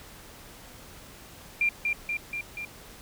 sine tone with echo, 2384 Hz, D7, 25 cents sharp, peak -21 dBFS, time 1.61-1.69 s, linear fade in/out 2 ms, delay 240 ms, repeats 4, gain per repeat -3 dB, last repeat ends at 2.65 s, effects pink hiss -48 dBFS RMS until 3.01 s

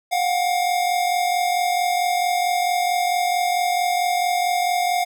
square tone pair together, 712.5 / 757 Hz, F5 / F#5, +34 / +39 cents, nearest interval minor second, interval 105 cents, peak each -20 / -26 dBFS, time 0.11-5.05 s, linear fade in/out 20 ms, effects none

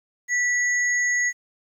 sine tone pair together, 1962 / 6599 Hz, B6 / G#8, -12 / -12 cents, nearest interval octave + major sixth, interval 2100 cents, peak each -20 / -27 dBFS, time 0.28-1.33 s, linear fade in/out 50 ms, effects 9-bit

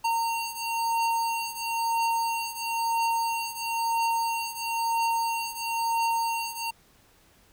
square beating tone pair, 918 / 919 Hz, A#5 / A#5, -27 / -25 cents, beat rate 1 Hz, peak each -31 / -28 dBFS, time 0.04-6.71 s, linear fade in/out 10 ms, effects pink hiss -60 dBFS RMS until 7.52 s

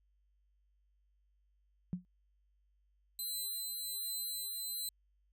sine tone with exponential decay, 180 Hz, F#3, 47 cents flat, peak -30 dBFS, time 1.93-2.05 s, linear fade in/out 0 ms, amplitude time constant 26 ms
10% pulse tone with tremolo, 4049 Hz, B7, 42 cents sharp, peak -30 dBFS, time 3.19-4.89 s, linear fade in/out 2 ms, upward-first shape triangle, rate 1.3 Hz, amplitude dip 25%
effects added 50 Hz sine -70 dBFS peak until 5.32 s

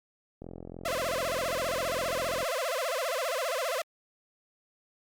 click train, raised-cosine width 2 ms, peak -28 dBFS, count 88, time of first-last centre 0.42-2.429 s, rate 43.3 Hz
sawtooth tone with vibrato, 587 Hz, D5, 1 cent flat, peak -25 dBFS, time 0.85-3.82 s, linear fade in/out 5 ms, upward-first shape sine, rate 15 Hz, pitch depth 280 cents each way
effects Opus 48 kbps

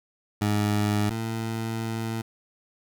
20% pulse tone pair in turn, 104.3 / 112.77 Hz, G#2 / A2, +8 / +43 cents, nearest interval minor second, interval 135 cents, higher second, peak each -17 / -23 dBFS, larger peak first, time 0.41-1.1 / 1.1-2.22 s, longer second, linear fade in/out 10 ms, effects none

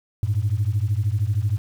sine beating tone pair, 97.4 / 110.4 Hz, G2 / A2, -11 / +6 cents, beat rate 13 Hz, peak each -21 dBFS, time 0.23-1.58 s, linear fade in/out 0 ms, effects tanh soft clip ceiling -13 dBFS + 8-bit

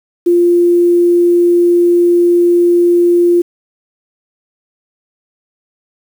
sine tone with quantisation, 348.3 Hz, F4, 5 cents flat, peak -6 dBFS, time 0.26-3.42 s, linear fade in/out 10 ms, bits 6, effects none

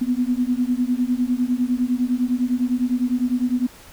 sine beating tone pair, 243.5 / 253.4 Hz, B3 / B3, -24 / +45 cents, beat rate 9.9 Hz, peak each -21 dBFS, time 0.01-3.67 s, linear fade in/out 10 ms, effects pink hiss -45 dBFS RMS until 3.92 s

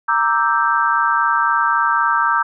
sine chord, E half-diminished seventh, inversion second, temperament equal, 932.3 / 1174.7 / 1318.5 / 1568 Hz, Bb5 / D6 / E6 / G6, 0 / 0 / 0 / 0 cents, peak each -19 dBFS, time 0.08-2.43 s, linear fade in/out 10 ms, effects none

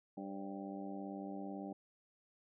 harmonic tone with a mistuned harmonic, 98 Hz, G2, in tune, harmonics 2 / 3 / 4 / 5 / 6 / 7 / 8, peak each -46 / -46 / -53 / -57 / -52 / -58 / -51 dBFS, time 0.17-1.73 s, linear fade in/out 5 ms, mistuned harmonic 5, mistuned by +81 cents, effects none

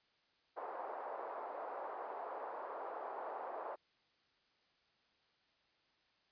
white band-pass noise, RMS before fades -45 dBFS, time 0.56-3.76 s, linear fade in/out 20 ms, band 470 to 1000 Hz, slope 24 dB/octave, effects white hiss -75 dBFS RMS until 6.31 s + resampled to 11025 Hz

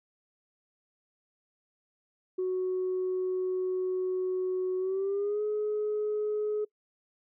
sine tone with pitch glide, 370 to 422.6 Hz, F#4 to G#4, 0 to +30 cents, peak -26 dBFS, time 2.38-6.65 s, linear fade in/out 10 ms, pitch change +230 cents, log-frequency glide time 4.78-5.42 s, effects noise-tail reverb RT60 0.1 s tail -25 dB re dry + tanh soft clip ceiling -24 dBFS

